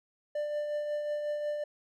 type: tone with tremolo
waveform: triangle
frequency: 593 Hz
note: D5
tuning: 17 cents sharp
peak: -27 dBFS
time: 0.35-1.64 s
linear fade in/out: 5 ms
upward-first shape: triangle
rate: 5.5 Hz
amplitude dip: 40%
effects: none